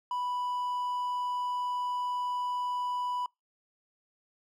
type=tone; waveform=triangle; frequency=987.8 Hz; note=B5; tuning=in tune; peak=-28 dBFS; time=0.11-3.26 s; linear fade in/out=2 ms; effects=noise-tail reverb RT60 0.2 s tail -26 dB re dry